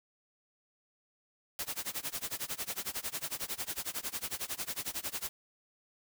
white noise with tremolo, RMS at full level -35 dBFS, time 1.59-5.29 s, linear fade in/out 0 ms, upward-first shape sine, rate 11 Hz, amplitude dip 95%, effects none

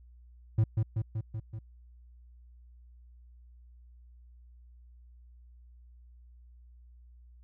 triangle tone with echo, 109.6 Hz, A2, 6 cents flat, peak -19 dBFS, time 0.58-0.64 s, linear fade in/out 5 ms, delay 190 ms, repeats 5, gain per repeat -3 dB, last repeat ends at 1.59 s, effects added 60 Hz sine -52 dBFS peak until 7.43 s

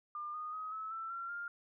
sine tone with pitch steps, 1200 / 1231.6 / 1264 / 1297.3 / 1331.5 / 1366.5 / 1402.5 Hz, D6 / D#6 / D#6 / E6 / E6 / F6 / F6, +37 / -18 / +27 / -28 / +17 / -38 / +7 cents, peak -39 dBFS, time 0.15-1.48 s, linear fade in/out 2 ms, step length 190 ms, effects none

